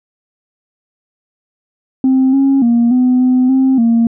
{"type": "tone with pitch steps", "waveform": "sine", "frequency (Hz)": [262.3, 272.7, 235.6, 251.8, 254, 263.9, 231.2], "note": ["C4", "C#4", "A#3", "B3", "B3", "C4", "A#3"], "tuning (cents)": [4, -28, 19, 34, 49, 15, -14], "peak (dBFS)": -6, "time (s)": [2.04, 4.07], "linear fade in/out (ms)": 2, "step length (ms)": 290, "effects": ["tanh soft clip ceiling -5 dBFS"]}